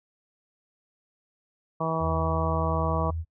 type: harmonic tone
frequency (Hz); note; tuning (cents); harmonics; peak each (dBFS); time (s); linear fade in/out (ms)
161.9; E3; -31; 1 / 2 / 3 / 4 / 5 / 6 / 7; -30 / -36 / -33 / -31 / -36 / -33 / -31; 1.8-3.11; 10
type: tone with pitch glide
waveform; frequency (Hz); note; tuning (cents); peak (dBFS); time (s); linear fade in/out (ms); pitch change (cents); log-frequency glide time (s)
sine; 82.41 to 81.7; E2 to E2; 0 to -15; -28; 1.99-3.25; 50; -15; 2.37-2.63
effects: noise-tail reverb RT60 0.1 s tail -24 dB re dry